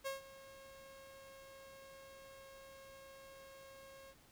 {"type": "tone with ADSR envelope", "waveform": "sawtooth", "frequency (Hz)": 542, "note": "C#5", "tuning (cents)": -39, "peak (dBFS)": -34, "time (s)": [0.04, 4.15], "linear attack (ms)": 26, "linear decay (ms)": 140, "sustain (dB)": -17, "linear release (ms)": 52, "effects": ["pink hiss -66 dBFS RMS until 4.31 s"]}